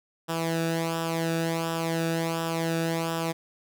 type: tone with flanger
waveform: sawtooth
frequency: 164.81 Hz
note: E3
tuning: in tune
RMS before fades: -28 dBFS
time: 0.28-3.33 s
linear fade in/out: 20 ms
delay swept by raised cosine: 0.46 to 0.97 ms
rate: 1.4 Hz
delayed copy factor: -0.7
effects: none